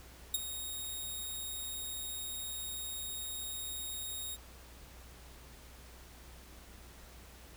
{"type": "tone with ADSR envelope", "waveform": "10% pulse", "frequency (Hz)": 3746, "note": "A#7", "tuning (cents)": 8, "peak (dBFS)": -19, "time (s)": [0.34, 4.37], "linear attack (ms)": 4, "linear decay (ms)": 24, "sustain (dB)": -12, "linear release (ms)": 35, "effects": ["added 61 Hz sine -54 dBFS peak until 7.56 s", "pink hiss -56 dBFS RMS until 7.56 s"]}